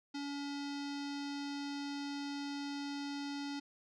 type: tone with low-pass filter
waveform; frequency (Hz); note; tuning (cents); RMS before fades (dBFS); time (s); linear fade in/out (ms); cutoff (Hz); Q
square; 284; C#4; +42; -41; 0.14-3.6; 10; 4900; 3
effects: none